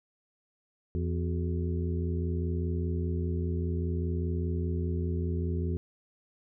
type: harmonic tone with a mistuned harmonic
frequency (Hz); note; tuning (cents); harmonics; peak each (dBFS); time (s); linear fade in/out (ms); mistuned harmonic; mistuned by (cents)
85; F2; -46; 1 / 2 / 3 / 4 / 5; -29 / -35 / -39 / -38 / -43; 0.95-5.77; 0; 4; +120
effects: none